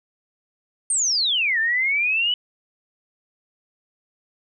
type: exponential two-way sweep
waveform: sine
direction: down then up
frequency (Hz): 9000 to 1760 to 2998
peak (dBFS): -18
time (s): 0.9-2.34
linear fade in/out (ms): 2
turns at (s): 1.59
effects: none